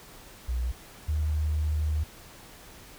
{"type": "tone pair in turn", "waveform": "sine", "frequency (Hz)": [61, 76.37], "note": ["B1", "D#2"], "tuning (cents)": [-21, -32], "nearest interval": "major third", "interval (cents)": 389, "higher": "second", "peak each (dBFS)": [-26, -24], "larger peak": "second", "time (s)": [[0.48, 0.72], [1.08, 2.04]], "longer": "second", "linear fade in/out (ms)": 10, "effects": ["pink hiss -49 dBFS RMS until 2.98 s"]}